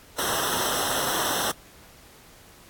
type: noise with comb filter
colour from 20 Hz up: pink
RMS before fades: -26 dBFS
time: 0.18-1.52 s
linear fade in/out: 10 ms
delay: 0.43 ms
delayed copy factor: -1
effects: pink hiss -51 dBFS RMS until 2.69 s + AAC 64 kbps